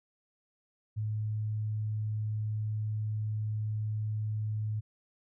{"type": "tone", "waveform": "sine", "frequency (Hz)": 107.4, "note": "A2", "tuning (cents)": -41, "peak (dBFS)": -30, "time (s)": [0.96, 4.81], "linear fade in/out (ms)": 20, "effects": []}